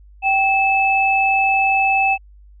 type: tone pair together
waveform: sine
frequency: 778 / 2617 Hz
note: G5 / E7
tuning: -13 / -13 cents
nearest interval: octave + major sixth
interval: 2100 cents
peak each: -16 dBFS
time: 0.22-2.18 s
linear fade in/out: 50 ms
effects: added 50 Hz sine -42 dBFS peak until 2.6 s